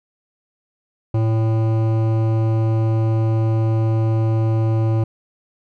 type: tone with hard clipping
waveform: sine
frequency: 111.5 Hz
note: A2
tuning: 23 cents sharp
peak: -17 dBFS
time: 1.14-5.04 s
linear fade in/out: 5 ms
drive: 14 dB
effects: none